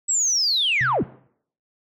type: linear sweep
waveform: sine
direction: down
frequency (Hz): 7900 to 40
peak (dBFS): -17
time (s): 0.08-1.04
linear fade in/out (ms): 20
type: tone with exponential decay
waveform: sine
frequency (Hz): 129.4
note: C3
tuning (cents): -19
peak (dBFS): -23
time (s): 0.81-1.27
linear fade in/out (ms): 0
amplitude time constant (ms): 100
effects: noise-tail reverb RT60 0.6 s tail -20 dB re dry + tanh soft clip ceiling -13 dBFS

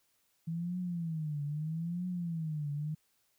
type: tone with vibrato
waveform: sine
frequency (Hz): 161.9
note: E3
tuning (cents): -31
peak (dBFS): -33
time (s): 0.47-2.95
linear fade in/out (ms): 10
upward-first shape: triangle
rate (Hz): 0.78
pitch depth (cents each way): 210
effects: white hiss -74 dBFS RMS until 3.38 s

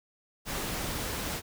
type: noise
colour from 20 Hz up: pink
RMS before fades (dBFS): -34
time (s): 0.45-1.42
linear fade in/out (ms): 50
effects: none

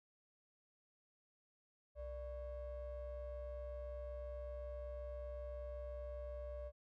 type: ring-modulated tone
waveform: triangle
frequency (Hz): 263.3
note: C4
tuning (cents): +11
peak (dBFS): -39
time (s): 1.95-6.72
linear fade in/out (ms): 50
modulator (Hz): 326
effects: none

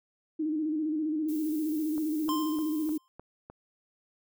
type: tone with vibrato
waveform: sine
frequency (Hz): 309.1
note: D#4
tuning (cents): -11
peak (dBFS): -27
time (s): 0.39-2.98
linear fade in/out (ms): 10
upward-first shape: square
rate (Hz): 15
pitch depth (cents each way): 48
type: noise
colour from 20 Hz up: violet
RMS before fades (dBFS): -46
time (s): 1.28-2.98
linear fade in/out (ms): 10
type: click train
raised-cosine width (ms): 1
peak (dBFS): -31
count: 6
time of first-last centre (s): 1.98-3.5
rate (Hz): 3.29
type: tone with exponential decay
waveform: square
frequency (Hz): 1046.5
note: C6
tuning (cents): 0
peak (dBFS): -29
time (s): 2.29-3.08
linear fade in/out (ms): 0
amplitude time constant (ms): 170
effects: none

